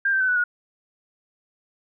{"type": "tone with pitch steps", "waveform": "sine", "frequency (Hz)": [1597, 1557.8, 1519.6, 1482.3, 1446], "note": ["G6", "G6", "F#6", "F#6", "F#6"], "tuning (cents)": [32, -11, 46, 3, -40], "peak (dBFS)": -18, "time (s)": [0.05, 0.44], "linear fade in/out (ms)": 5, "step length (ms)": 78, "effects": []}